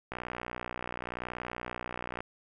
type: click train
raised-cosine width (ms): 0.5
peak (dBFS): -21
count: 128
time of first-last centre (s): 0.12-2.205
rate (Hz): 60.9
effects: none